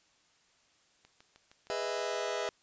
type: click train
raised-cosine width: 0.2 ms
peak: -38 dBFS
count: 9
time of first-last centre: 1.05-2.29 s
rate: 6.45 Hz
type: chord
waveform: sawtooth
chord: E major seventh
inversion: first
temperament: just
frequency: 412 / 494.4 / 618.1 / 659.3 Hz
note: G#4 / B4 / D#5 / E5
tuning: -14 / +2 / -12 / 0 cents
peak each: -34 dBFS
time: 1.7-2.49 s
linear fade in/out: 0 ms
effects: white hiss -68 dBFS RMS until 2.62 s + resampled to 16000 Hz